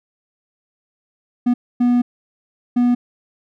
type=tone bursts at uneven times; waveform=triangle; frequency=243.9 Hz; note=B3; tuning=21 cents flat; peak=-10 dBFS; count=3; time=1.46-1.54 / 1.8-2.02 / 2.76-2.95 s; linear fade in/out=10 ms; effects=none